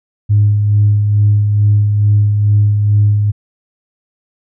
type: tone with tremolo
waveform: sine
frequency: 103.83 Hz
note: G#2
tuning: in tune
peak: -5 dBFS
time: 0.29-3.32 s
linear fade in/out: 20 ms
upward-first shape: sine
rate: 2.3 Hz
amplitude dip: 40%
effects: tanh soft clip ceiling -2 dBFS